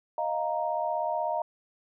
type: chord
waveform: sine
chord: Eb suspended second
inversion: none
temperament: equal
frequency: 622.3 / 698.5 / 932.3 Hz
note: Eb5 / F5 / Bb5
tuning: 0 / 0 / 0 cents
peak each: -31 dBFS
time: 0.18-1.42 s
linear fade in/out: 2 ms
effects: none